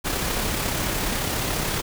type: noise with amplitude modulation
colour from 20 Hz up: pink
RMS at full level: -24 dBFS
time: 0.04-1.82 s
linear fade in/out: 20 ms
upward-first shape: sine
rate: 34.2 Hz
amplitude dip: 30%
effects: none